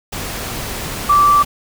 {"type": "tone in noise", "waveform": "sine", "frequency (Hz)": 1165, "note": "D6", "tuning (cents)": -14, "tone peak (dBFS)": -8, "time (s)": [1.09, 1.43], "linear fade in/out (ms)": 10, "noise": "pink", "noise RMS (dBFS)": -25, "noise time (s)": [0.12, 1.45], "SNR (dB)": 14, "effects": []}